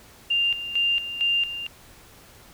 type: tone with tremolo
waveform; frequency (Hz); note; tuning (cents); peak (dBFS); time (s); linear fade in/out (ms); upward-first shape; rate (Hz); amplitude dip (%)
sine; 2794; F7; 0; -19; 0.3-1.67; 10; square; 2.2; 70
effects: pink hiss -50 dBFS RMS until 2.53 s